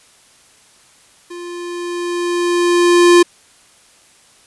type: tone with level ramp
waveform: square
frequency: 349.2 Hz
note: F4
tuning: in tune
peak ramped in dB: -29 to -5 dBFS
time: 1.3-3.23 s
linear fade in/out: 10 ms
effects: white hiss -49 dBFS RMS until 4.46 s + resampled to 24000 Hz